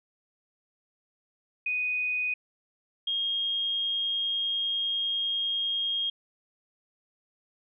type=tone pair in turn; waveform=sine; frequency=2489 / 3245 Hz; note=D#7 / G#7; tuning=0 / -41 cents; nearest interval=perfect fourth; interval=459 cents; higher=second; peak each=-26 dBFS; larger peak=neither; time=1.66-2.34 / 3.07-6.1 s; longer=second; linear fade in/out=5 ms; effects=none